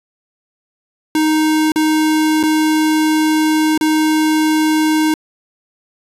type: tone with dropouts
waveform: square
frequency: 311.1 Hz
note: D#4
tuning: in tune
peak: -12 dBFS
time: 1.15-5.14 s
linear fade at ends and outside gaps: 2 ms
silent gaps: 1.72-1.759 / 2.43-2.435 / 3.777-3.81 s
effects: resampled to 32000 Hz